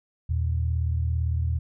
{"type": "tone pair together", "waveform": "sine", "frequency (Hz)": [81.04, 118.8], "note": ["E2", "A#2"], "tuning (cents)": [-29, 33], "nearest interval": "perfect fifth", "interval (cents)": 662, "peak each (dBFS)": [-23, -29], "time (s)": [0.29, 1.59], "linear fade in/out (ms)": 10, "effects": []}